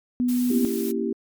sine tone, 246.9 Hz, B3, in tune, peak -19 dBFS, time 0.2-0.65 s, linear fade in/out 0 ms
blue noise, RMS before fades -36 dBFS, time 0.28-0.92 s, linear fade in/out 10 ms
sine chord, A# diminished seventh, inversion none, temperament equal with one note detuned, 233.1 / 275.4 / 329.6 / 392 Hz, A#3 / C#4 / E4 / G4, 0 / -11 / 0 / 0 cents, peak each -27 / -31 / -29 / -27 dBFS, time 0.5-1.13 s, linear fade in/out 5 ms
effects MP3 96 kbps

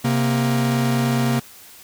45% pulse tone pair together, 132.3 / 235.2 Hz, C3 / A#3, +20 / +16 cents, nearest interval minor seventh, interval 996 cents, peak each -20 / -20 dBFS, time 0.04-1.4 s, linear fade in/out 10 ms, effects white hiss -44 dBFS RMS until 1.83 s

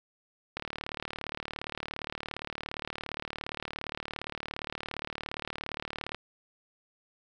click train, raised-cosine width 0.3 ms, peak -19 dBFS, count 209, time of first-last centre 0.57-6.146 s, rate 37.3 Hz, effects none

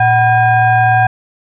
sine tone with frequency modulation, 748 Hz, F#5, 19 cents sharp, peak -7 dBFS, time 0-1.07 s, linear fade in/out 5 ms, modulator 863 Hz, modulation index 0.97, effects none

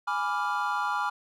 triangle chord, G# diminished seventh, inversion none, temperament equal, 830.6 / 987.8 / 1174.7 / 1396.9 Hz, G#5 / B5 / D6 / F6, 0 / 0 / 0 / 0 cents, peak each -30 dBFS, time 0.07-1.1 s, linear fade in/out 10 ms, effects none

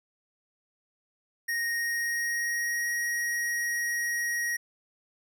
square tone with pitch glide, 1864.7 to 1890.7 Hz, A#6 to A#6, 0 to +24 cents, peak -28 dBFS, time 1.48-4.57 s, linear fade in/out 10 ms, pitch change +24 cents, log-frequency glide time 1.75-2.93 s, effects none

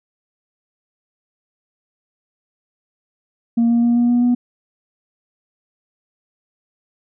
sine tone with pitch steps, 233.1 / 235.3 / 237.4 / 239.7 / 241.9 / 244.1 Hz, A#3 / A#3 / A#3 / A#3 / B3 / B3, 0 / +16 / +32 / +48 / -36 / -20 cents, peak -10 dBFS, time 3.57-4.35 s, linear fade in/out 10 ms, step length 130 ms, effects tanh soft clip ceiling -10 dBFS

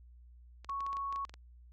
clicks, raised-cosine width 0.2 ms, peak -32 dBFS, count 11, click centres 0.646 / 0.696 / 0.806 / 0.865 / 0.93 / 0.969 / 1.126 / 1.16 / 1.251 / 1.295 / 1.34 s
sine tone, 1108.7 Hz, C#6, in tune, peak -34 dBFS, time 0.69-1.25 s, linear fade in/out 2 ms
effects added 60 Hz sine -53 dBFS peak until 1.72 s + MP3 96 kbps

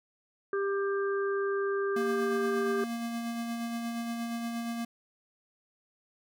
harmonic tone, 396.2 Hz, G4, 18 cents sharp, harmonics 1 / 3 / 4, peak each -28 / -37 / -38 dBFS, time 0.53-2.84 s, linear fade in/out 2 ms
square tone with tremolo, 233.1 Hz, A#3, in tune, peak -32 dBFS, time 1.96-4.85 s, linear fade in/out 5 ms, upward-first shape sine, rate 8.5 Hz, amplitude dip 30%
effects none

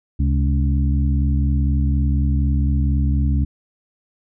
harmonic tone with a mistuned harmonic, 70.9 Hz, C#2, 40 cents sharp, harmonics 1 / 2 / 3 / 4, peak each -16 / -22 / -26 / -28 dBFS, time 0.19-3.45 s, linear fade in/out 10 ms, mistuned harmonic 2, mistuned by -85 cents, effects none

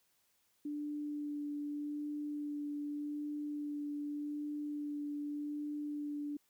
sine tone with vibrato, 293.7 Hz, D4, in tune, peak -37 dBFS, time 0.65-6.37 s, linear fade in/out 5 ms, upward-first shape sine, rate 0.84 Hz, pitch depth 11 cents each way, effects white hiss -75 dBFS RMS until 6.49 s

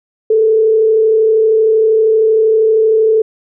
sine tone with frequency modulation, 440 Hz, A4, in tune, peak -7 dBFS, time 0.3-3.22 s, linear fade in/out 5 ms, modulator 32.8 Hz, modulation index 0.34, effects none

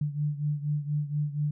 sine beating tone pair, 146.83 / 151.03 Hz, D3 / D3, 0 / +49 cents, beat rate 4.2 Hz, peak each -28 / -32 dBFS, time 0.01-1.51 s, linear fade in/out 5 ms, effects none

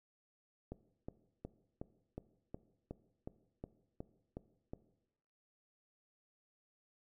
click train, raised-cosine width 2 ms, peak -30 dBFS, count 12, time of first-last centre 0.72-4.735 s, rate 2.74 Hz, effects noise-tail reverb RT60 0.9 s tail -17 dB re dry

